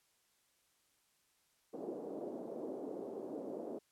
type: band-pass noise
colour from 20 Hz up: pink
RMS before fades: -44 dBFS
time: 1.73-3.79 s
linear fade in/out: 10 ms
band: 270 to 580 Hz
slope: 24 dB/octave
effects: white hiss -75 dBFS RMS until 3.91 s + low-pass 12000 Hz 12 dB/octave